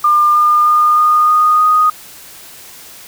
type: tone with pitch steps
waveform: sine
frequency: 1200 / 1208.3 / 1216.8 / 1225.2 / 1233.7 / 1242.3 Hz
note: D6 / D6 / D#6 / D#6 / D#6 / D#6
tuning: +37 / +49 / -39 / -27 / -15 / -3 cents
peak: -7 dBFS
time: 0.04-1.9 s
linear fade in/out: 5 ms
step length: 310 ms
effects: white hiss -36 dBFS RMS until 3.07 s